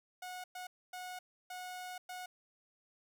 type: tone bursts at uneven times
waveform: sawtooth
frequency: 730 Hz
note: F#5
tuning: 24 cents flat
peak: -39 dBFS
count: 5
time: 0.22-0.44 / 0.55-0.67 / 0.93-1.19 / 1.5-1.98 / 2.09-2.26 s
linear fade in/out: 5 ms
effects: none